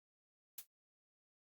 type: noise with exponential decay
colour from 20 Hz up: blue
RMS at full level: -40 dBFS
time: 0.58-0.67 s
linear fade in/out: 5 ms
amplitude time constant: 18 ms
effects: Opus 48 kbps